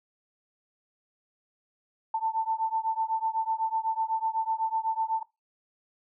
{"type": "beating tone pair", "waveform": "sine", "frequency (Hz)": [887, 895], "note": ["A5", "A5"], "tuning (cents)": [14, 29], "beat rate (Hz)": 8, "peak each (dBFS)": -29, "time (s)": [2.14, 5.23], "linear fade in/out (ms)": 5, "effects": ["noise-tail reverb RT60 0.2 s tail -19 dB re dry"]}